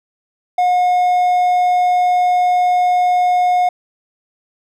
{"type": "tone", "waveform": "triangle", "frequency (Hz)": 721, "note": "F#5", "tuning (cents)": -45, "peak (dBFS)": -9, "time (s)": [0.58, 3.69], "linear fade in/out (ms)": 5, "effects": []}